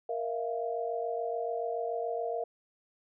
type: tone cluster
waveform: sine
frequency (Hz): 467.4 / 646 / 693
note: A#4 / E5 / F5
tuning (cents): +5 / -35 / -14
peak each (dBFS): -34 / -37 / -35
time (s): 0.09-2.44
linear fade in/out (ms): 5
effects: none